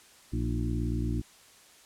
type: harmonic tone with a mistuned harmonic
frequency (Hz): 58.27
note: A#1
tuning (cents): 0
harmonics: 1 / 2 / 3 / 4 / 5 / 6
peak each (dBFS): -31 / -32 / -40 / -36 / -36 / -41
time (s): 0.32-1.22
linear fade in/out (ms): 20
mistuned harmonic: 5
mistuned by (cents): +59
effects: white hiss -56 dBFS RMS until 1.85 s + low-pass 10000 Hz 12 dB/octave